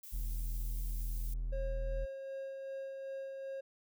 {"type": "noise", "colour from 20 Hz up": "violet", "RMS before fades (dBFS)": -50, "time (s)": [0.03, 1.34], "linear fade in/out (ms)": 5}
{"type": "tone", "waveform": "triangle", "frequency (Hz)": 40.88, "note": "E1", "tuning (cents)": -14, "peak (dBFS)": -32, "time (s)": [0.12, 2.06], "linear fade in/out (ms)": 20}
{"type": "tone with tremolo", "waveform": "triangle", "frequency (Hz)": 540, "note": "C#5", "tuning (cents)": -45, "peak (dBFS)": -37, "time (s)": [1.52, 3.61], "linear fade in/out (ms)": 10, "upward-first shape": "sine", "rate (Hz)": 2.6, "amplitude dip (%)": 30}
{"effects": []}